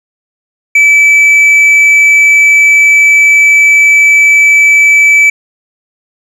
sine tone with tanh clipping, 2306 Hz, D7, 32 cents flat, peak -3 dBFS, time 0.75-5.3 s, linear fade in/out 5 ms, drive 4 dB, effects none

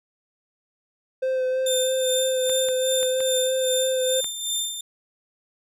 triangle tone with vibrato, 517 Hz, C5, 21 cents flat, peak -19 dBFS, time 1.22-4.21 s, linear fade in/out 10 ms, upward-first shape sine, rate 3.1 Hz, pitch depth 17 cents each way
20% pulse tone with tremolo, 3589 Hz, A7, 34 cents sharp, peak -17 dBFS, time 1.66-4.81 s, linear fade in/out 5 ms, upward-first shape sine, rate 2.5 Hz, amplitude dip 60%
clicks, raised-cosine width 0.3 ms, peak -20 dBFS, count 5, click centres 2.496 / 2.687 / 3.03 / 3.205 / 4.244 s
effects none

